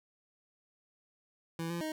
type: tone with pitch steps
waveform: 25% pulse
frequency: 165.5 / 171 / 312.5 Hz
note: E3 / F3 / D#4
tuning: +7 / -36 / +8 cents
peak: -31 dBFS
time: 1.59-1.92 s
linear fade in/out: 2 ms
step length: 110 ms
effects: none